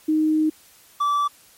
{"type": "tone pair in turn", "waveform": ["sine", "triangle"], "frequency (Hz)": [310.9, 1159], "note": ["D#4", "D6"], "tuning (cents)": [-1, -23], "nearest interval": "octave + major seventh", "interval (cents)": 2278, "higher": "second", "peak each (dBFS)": -16, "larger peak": "neither", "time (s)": [[0.08, 0.5], [1, 1.28]], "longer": "first", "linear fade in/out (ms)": 10, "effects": ["white hiss -52 dBFS RMS until 1.57 s", "MP3 64 kbps"]}